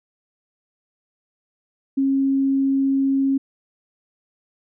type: tone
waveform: sine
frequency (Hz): 271.5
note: C#4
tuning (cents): -36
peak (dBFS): -16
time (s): 1.97-3.38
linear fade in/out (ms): 10
effects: none